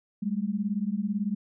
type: beating tone pair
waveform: sine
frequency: 196 / 214 Hz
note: G3 / A3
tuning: 0 / -48 cents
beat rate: 18 Hz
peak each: -29 dBFS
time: 0.22-1.35 s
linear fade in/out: 10 ms
effects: none